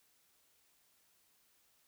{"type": "silence", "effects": ["white hiss -72 dBFS RMS until 1.87 s"]}